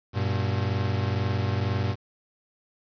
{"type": "tone pair together", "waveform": "40% pulse", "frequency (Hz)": [97.04, 119.1], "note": ["G2", "A#2"], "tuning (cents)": [-17, 38], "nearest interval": "major third", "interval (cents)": 355, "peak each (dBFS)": [-25, -27], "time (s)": [0.13, 1.96], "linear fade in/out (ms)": 50, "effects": ["resampled to 11025 Hz", "8-bit"]}